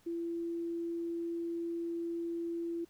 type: tone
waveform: sine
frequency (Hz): 337.8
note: E4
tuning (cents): +42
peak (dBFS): -34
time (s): 0.06-2.85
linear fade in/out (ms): 10
effects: pink hiss -67 dBFS RMS until 2.89 s